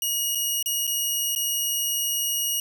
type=tone with dropouts; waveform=10% pulse; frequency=2888 Hz; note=F#7; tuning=43 cents flat; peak=-15 dBFS; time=0.02-2.6 s; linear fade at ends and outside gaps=2 ms; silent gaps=0.35-0.354 / 0.627-0.659 / 0.869-0.875 / 1.351-1.36 s; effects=none